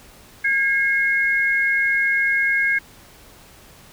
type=tone pair together; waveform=sine; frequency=1630 / 2160 Hz; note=G#6 / C#7; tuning=-33 / -45 cents; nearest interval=perfect fourth; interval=488 cents; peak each=-19 dBFS; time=0.44-2.79 s; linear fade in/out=10 ms; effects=pink hiss -47 dBFS RMS until 3.92 s